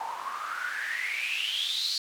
white noise with band-pass filter sweep, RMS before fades -32 dBFS, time 0-1.98 s, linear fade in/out 2 ms, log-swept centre 860 to 4500 Hz, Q 10, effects none

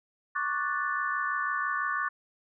sine chord, D major seventh, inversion third, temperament equal, 1108.7 / 1174.7 / 1480 / 1760 Hz, C#6 / D6 / F#6 / A6, 0 / 0 / 0 / 0 cents, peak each -33 dBFS, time 0.35-2.09 s, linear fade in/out 10 ms, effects none

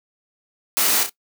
white noise with echo, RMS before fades -19 dBFS, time 0.77-1.03 s, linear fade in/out 0 ms, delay 32 ms, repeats 2, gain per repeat -7 dB, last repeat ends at 1.094 s, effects noise-tail reverb RT60 0.1 s tail -19 dB re dry + high-pass 200 Hz 12 dB/octave

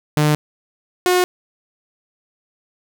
sawtooth tone pair in turn, 150.5 / 361.9 Hz, D3 / F#4, +43 / -38 cents, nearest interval octave + minor third, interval 1519 cents, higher second, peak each -9 dBFS, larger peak neither, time 0.17-0.35 / 1.06-1.24 s, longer neither, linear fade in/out 0 ms, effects none

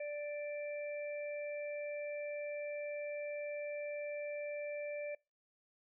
harmonic tone, 587.3 Hz, D5, in tune, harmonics 1 / 3 / 4, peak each -39 / -56 / -49 dBFS, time 0-5.15 s, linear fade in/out 5 ms, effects noise-tail reverb RT60 0.3 s tail -26 dB re dry

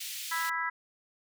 pink high-pass noise, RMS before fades -39 dBFS, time 0-0.5 s, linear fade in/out 10 ms, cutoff 2500 Hz, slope 24 dB/octave
harmonic tone, 329.4 Hz, E4, 1 cent flat, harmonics 3 / 4 / 5 / 6, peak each -35 / -35 / -35 / -35 dBFS, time 0.31-0.7 s, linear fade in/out 10 ms
effects none

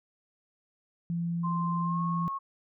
sine tone, 170 Hz, F3, 46 cents flat, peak -28 dBFS, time 1.1-2.28 s, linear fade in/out 0 ms
sine tone with pitch glide, 1046.5 to 1092.8 Hz, C6 to C#6, 0 to -25 cents, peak -31 dBFS, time 1.43-2.39 s, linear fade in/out 20 ms, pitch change +75 cents, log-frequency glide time 1.81-2.02 s
effects none

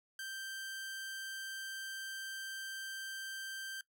sawtooth tone, 1568 Hz, G6, in tune, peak -38 dBFS, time 0.19-3.81 s, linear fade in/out 2 ms, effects noise-tail reverb RT60 0.1 s tail -19 dB re dry

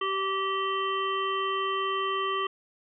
harmonic tone, 387.4 Hz, G4, 20 cents flat, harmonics 1 / 3 / 5 / 7 / 8, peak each -32 / -28 / -38 / -40 / -36 dBFS, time 0.01-2.47 s, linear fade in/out 5 ms, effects none

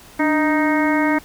harmonic tone with a mistuned harmonic, 311.1 Hz, D#4, in tune, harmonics 1 / 2 / 3 / 4 / 5 / 6 / 7, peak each -17 / -24 / -23 / -29 / -27 / -26 / -26 dBFS, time 0.19-1.19 s, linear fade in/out 10 ms, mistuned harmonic 1, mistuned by -79 cents, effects pink hiss -44 dBFS RMS until 1.24 s

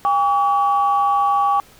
sine tone pair together, 804.7 / 1138 Hz, G5 / C#6, +45 / +45 cents, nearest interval tritone, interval 600 cents, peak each -16 dBFS, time 0.05-1.6 s, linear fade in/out 0 ms, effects tanh soft clip ceiling -7 dBFS + pink hiss -48 dBFS RMS until 1.79 s

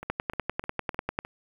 two click trains, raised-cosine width 0.5 ms, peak -12 / -23 dBFS, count 12 / 5, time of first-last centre 0.1-1.189 / 0.03-1.25 s, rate 10.1 / 3.28 Hz, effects 8-bit

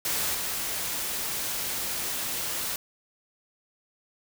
white noise with level steps, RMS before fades -28 / -31 dBFS, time 0.05-2.76 s, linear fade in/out 2 ms, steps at 0.34 s, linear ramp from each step 10 ms, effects none

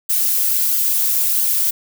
violet noise with flanger, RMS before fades -17 dBFS, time 0.09-1.71 s, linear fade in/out 10 ms, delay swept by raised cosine 0.61 to 6.01 ms, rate 1.5 Hz, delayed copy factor +0.55, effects none

